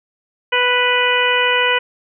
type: harmonic tone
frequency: 493.9 Hz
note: B4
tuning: in tune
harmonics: 1 / 2 / 3 / 4 / 5 / 6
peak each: -20 / -20 / -20 / -20 / -20 / -20 dBFS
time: 0.52-1.79 s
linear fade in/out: 10 ms
effects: none